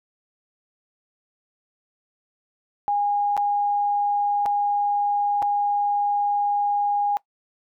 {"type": "tone with dropouts", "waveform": "sine", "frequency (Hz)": 818, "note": "G#5", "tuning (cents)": -26, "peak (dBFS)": -19, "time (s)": [2.88, 7.17], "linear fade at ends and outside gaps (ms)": 0, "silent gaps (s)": [[3.367, 3.376], [4.457, 4.461], [5.421, 5.426]], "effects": ["noise-tail reverb RT60 0.1 s tail -21 dB re dry"]}